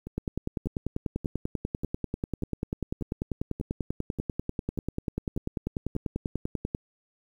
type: two click trains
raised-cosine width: 3 ms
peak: -24 / -16 dBFS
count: 11 / 68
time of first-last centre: 0.07-5.952 / 0.18-6.749 s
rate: 1.7 / 10.2 Hz
effects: 9-bit